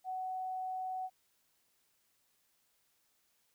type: tone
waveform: sine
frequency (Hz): 747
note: F#5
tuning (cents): +16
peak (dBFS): -36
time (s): 0.04-1.1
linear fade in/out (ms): 50
effects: white hiss -75 dBFS RMS until 3.54 s